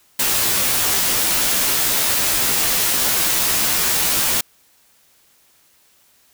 white noise with comb filter, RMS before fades -18 dBFS, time 0.19-4.41 s, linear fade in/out 5 ms, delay 14 ms, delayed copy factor -0.7, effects white hiss -56 dBFS RMS until 6.33 s

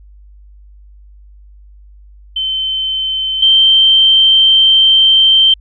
sine tone pair in turn, 3082 / 3127 Hz, G7 / G7, -30 / -5 cents, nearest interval unison, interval 25 cents, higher second, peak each -14 / -5 dBFS, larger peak second, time 2.36-3.42 / 3.42-5.54 s, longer second, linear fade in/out 5 ms, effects added 50 Hz sine -37 dBFS peak until 5.6 s

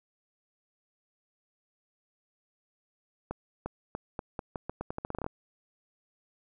accelerating click train, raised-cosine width 1 ms, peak -20 dBFS, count 17, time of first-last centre 3.31-5.264 s, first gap 350 ms, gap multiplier 0.83, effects none

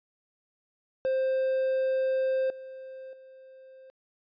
triangle tone with level steps, 525 Hz, C5, 6 cents sharp, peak -22 / -38 / -46 dBFS, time 1.05-3.9 s, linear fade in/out 0 ms, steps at 2.5 / 3.13 s, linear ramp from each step 2 ms, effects resampled to 11025 Hz

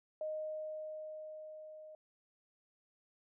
sine tone with level ramp, 620 Hz, D#5, 6 cents flat, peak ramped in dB -36 to -50 dBFS, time 0.21-1.95 s, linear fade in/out 2 ms, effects none

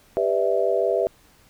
sine chord, E minor seventh, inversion first, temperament just, 395.6 / 494.4 / 593.3 / 659.3 Hz, G4 / B4 / D5 / E5, +16 / +2 / +18 / 0 cents, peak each -24 / -24 / -26 / -23 dBFS, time 0.17-1.07 s, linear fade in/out 0 ms, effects pink hiss -56 dBFS RMS until 1.49 s

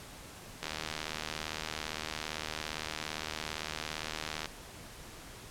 click train, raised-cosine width 0.2 ms, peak -18 dBFS, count 298, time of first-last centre 0.63-4.457 s, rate 77.6 Hz, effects pink hiss -49 dBFS RMS until 5.5 s + low-pass 12000 Hz 12 dB/octave

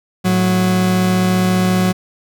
40% pulse tone pair together, 109.3 / 183.82 Hz, A2 / F#3, -11 / -11 cents, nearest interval major sixth, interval 900 cents, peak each -20 / -12 dBFS, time 0.24-1.93 s, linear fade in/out 20 ms, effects none

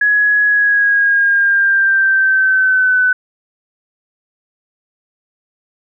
sine tone with pitch glide, 1678 to 1503.6 Hz, G#6 to F#6, +17 to +27 cents, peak -9 dBFS, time 0.01-3.13 s, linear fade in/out 5 ms, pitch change -190 cents, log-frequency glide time 0.46-3 s, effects none

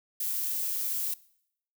violet noise, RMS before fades -31 dBFS, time 0.2-1.14 s, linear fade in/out 5 ms, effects noise-tail reverb RT60 0.7 s tail -21 dB re dry

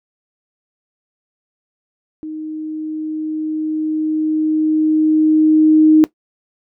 sine tone with level ramp, 311.1 Hz, D#4, in tune, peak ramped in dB -24 to -5 dBFS, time 2.23-6.04 s, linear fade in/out 0 ms, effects noise-tail reverb RT60 0.1 s tail -17 dB re dry

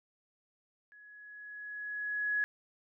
sine tone with level ramp, 1682 Hz, G#6, 22 cents sharp, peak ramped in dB -54 to -27 dBFS, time 0.92-2.44 s, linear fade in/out 0 ms, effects none

